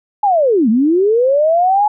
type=linear two-way sweep; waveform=sine; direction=down then up; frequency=853 to 207.7 to 853 Hz; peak=-9 dBFS; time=0.23-1.88 s; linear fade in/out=5 ms; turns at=0.69 s; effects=none